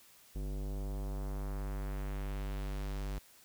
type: tone with low-pass filter sweep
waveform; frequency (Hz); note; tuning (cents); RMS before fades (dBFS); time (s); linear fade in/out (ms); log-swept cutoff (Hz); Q
square; 49.31; G1; +11; -38; 0.35-3.19; 10; 410 to 7500; 0.96
effects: white hiss -61 dBFS RMS until 3.44 s